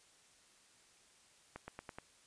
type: accelerating click train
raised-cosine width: 0.5 ms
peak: -30 dBFS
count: 5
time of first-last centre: 1.56-1.985 s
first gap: 120 ms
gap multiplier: 0.92
effects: white hiss -66 dBFS RMS until 2.26 s + resampled to 22050 Hz